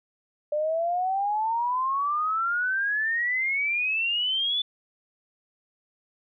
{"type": "exponential sweep", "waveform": "sine", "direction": "up", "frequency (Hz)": [590, 3500], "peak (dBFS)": -23, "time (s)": [0.52, 4.62], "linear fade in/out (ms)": 5, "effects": []}